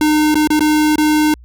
square tone with dropouts, 304.6 Hz, D#4, 37 cents flat, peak -11 dBFS, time 0.01-1.34 s, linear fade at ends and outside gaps 2 ms, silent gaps 0.344-0.354 / 0.474-0.503 / 0.594-0.606 / 0.958-0.981 s, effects added 60 Hz sine -37 dBFS peak until 1.44 s

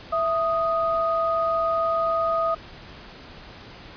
sine tone pair together, 661 / 1244.5 Hz, E5 / D#6, +5 / 0 cents, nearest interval major seventh, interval 1095 cents, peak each -23 dBFS, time 0.12-2.55 s, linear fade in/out 10 ms, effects pink hiss -43 dBFS RMS until 3.96 s + resampled to 11025 Hz

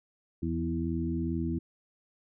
harmonic tone with a mistuned harmonic, 82.41 Hz, E2, in tune, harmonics 1 / 2 / 3 / 4, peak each -34 / -34 / -34 / -34 dBFS, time 0.42-1.59 s, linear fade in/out 10 ms, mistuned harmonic 2, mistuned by +22 cents, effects none

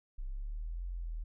sine exponential two-way sweep, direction up then down, 31.18 to 44.91 to 38.6 Hz, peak -36 dBFS, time 0.18-1.24 s, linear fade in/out 10 ms, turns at 0.87 s, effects none

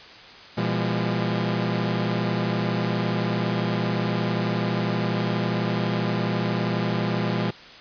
sawtooth tone cluster, 120.1 / 170.6 / 202.7 Hz, B2 / F3 / G#3, -48 / -40 / -42 cents, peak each -23 dBFS, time 0.57-7.51 s, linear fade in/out 10 ms, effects white hiss -44 dBFS RMS until 7.8 s + resampled to 11025 Hz

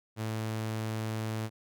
sawtooth tone, 110 Hz, A2, in tune, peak -28 dBFS, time 0.16-1.5 s, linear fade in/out 50 ms, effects none

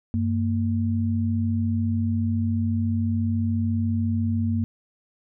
sine tone pair together, 96 / 230.1 Hz, G2 / A#3, -36 / -22 cents, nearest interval octave + minor third, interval 1514 cents, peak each -23 / -24 dBFS, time 0.14-4.64 s, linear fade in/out 0 ms, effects none

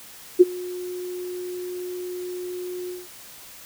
sine tone with ADSR envelope, 360.6 Hz, F#4, 45 cents flat, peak -5 dBFS, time 0.39-3.08 s, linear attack 21 ms, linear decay 29 ms, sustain -24 dB, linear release 190 ms, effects white hiss -44 dBFS RMS until 3.65 s

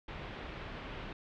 pink low-pass noise, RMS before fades -44 dBFS, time 0.08-1.13 s, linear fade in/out 5 ms, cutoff 3300 Hz, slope 24 dB/octave, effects none

